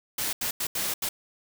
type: noise bursts at uneven times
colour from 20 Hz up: white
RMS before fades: -29 dBFS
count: 5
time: 0.18-0.33 / 0.41-0.51 / 0.6-0.67 / 0.75-0.94 / 1.02-1.09 s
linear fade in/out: 5 ms
effects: none